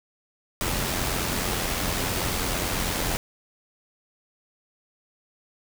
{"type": "noise with amplitude modulation", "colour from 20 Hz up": "pink", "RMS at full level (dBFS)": -25, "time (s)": [0.61, 3.17], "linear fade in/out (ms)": 0, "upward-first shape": "sine", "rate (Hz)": 89.1, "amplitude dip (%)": 40, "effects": []}